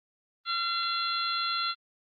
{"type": "harmonic tone", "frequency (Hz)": 684, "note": "F5", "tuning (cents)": -36, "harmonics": [2, 3, 4, 5, 6], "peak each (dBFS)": [-30, -41, -39, -36, -32], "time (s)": [0.45, 1.75], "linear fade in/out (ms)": 50, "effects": ["Opus 24 kbps"]}